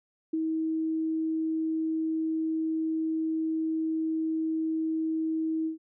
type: tone with ADSR envelope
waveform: sine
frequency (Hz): 319.6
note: D#4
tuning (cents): +47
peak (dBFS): -24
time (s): 0.33-5.78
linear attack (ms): 8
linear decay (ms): 16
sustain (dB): -2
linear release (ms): 120
effects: none